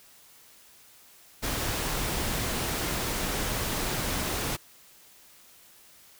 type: noise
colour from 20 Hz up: pink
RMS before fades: -30 dBFS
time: 1.42-4.57 s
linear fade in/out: 20 ms
effects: white hiss -55 dBFS RMS until 6.19 s